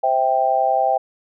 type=chord; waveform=sine; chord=C major; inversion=none; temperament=just; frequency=523.3 / 654.1 / 784.9 Hz; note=C5 / E5 / G5; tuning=0 / -14 / +2 cents; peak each=-23 / -20 / -17 dBFS; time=0.03-0.98 s; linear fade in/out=10 ms; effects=none